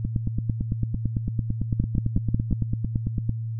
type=two click trains; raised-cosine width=5 ms; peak=-12 / -9 dBFS; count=30 / 5; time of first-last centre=0.05-3.294 / 1.8-2.527 s; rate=8.94 / 5.5 Hz; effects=added 113 Hz sine -27 dBFS peak until 3.59 s